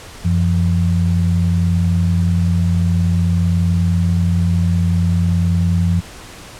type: tone pair together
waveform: sine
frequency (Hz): 91.1 / 171.62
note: F#2 / F3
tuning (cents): -26 / -30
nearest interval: major seventh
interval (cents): 1096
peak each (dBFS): -14 / -16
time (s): 0.24-6.01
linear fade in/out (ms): 20
effects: pink hiss -36 dBFS RMS until 6.59 s + low-pass 10000 Hz 12 dB/octave